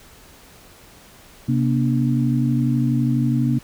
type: tone cluster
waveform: sine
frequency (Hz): 131.6 / 238.6 / 290.7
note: C3 / A#3 / D4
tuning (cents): +10 / +41 / -18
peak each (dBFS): -19 / -20 / -24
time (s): 1.48-3.59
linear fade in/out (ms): 10
effects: pink hiss -47 dBFS RMS until 3.63 s